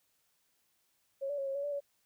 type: tone with pitch steps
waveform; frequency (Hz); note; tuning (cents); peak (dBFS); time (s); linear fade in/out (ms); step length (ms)
sine; 547 / 576 / 549 / 543 / 563 / 580 / 567; C#5 / D5 / C#5 / C#5 / C#5 / D5 / C#5; -23 / -34 / -17 / -36 / +27 / -22 / +39; -33; 1.21-1.805; 20; 85
effects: white hiss -75 dBFS RMS until 2.05 s